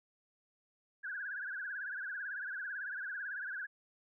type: tone with vibrato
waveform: sine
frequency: 1568 Hz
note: G6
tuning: in tune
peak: -38 dBFS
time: 1.03-3.67 s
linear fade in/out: 20 ms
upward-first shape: triangle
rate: 18 Hz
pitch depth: 160 cents each way
effects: none